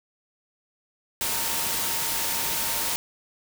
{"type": "tone in noise", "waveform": "sine", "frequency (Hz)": 917, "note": "A#5", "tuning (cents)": -29, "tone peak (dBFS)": -38, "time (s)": [1.21, 2.96], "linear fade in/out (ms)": 0, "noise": "white", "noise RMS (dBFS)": -27, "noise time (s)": [1.21, 2.96], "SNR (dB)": -14, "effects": []}